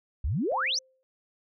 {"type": "exponential sweep", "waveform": "sine", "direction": "up", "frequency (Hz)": [55.6, 6272], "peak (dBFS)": -25, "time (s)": [0.24, 0.79], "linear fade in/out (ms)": 5}
{"type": "tone with exponential decay", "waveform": "sine", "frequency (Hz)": 522, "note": "C5", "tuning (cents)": -4, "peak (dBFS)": -33, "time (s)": [0.52, 1.03], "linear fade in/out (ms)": 0, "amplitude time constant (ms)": 110}
{"effects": []}